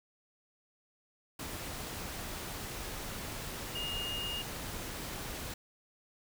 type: tone in noise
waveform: sine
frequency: 2842 Hz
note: F7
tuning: 30 cents sharp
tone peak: -36 dBFS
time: 3.75-4.42 s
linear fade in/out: 5 ms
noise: pink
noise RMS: -41 dBFS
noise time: 1.39-5.54 s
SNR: +2 dB
effects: none